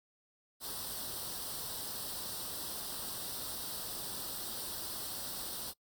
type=noise with comb filter; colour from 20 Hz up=white; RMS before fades=-41 dBFS; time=0.6-5.74 s; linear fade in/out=50 ms; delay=0.22 ms; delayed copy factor=+0.75; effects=noise-tail reverb RT60 0.1 s tail -22 dB re dry + Opus 48 kbps